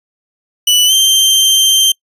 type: tone with pitch glide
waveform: sawtooth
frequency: 2967 to 3143 Hz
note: F#7 to G7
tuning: +4 to +4 cents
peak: -4 dBFS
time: 0.67-1.92 s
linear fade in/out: 5 ms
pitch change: +100 cents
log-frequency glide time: 0.86-0.93 s
effects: noise-tail reverb RT60 0.1 s tail -25 dB re dry + resampled to 32000 Hz